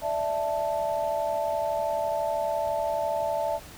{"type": "chord", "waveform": "sine", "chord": "D suspended second", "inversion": "none", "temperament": "equal", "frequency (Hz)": [587.3, 659.3, 880], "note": ["D5", "E5", "A5"], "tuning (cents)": [0, 0, 0], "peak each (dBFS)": [-30, -28, -30], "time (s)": [0.01, 3.6], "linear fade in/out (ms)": 50, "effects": ["pink hiss -46 dBFS RMS until 3.77 s"]}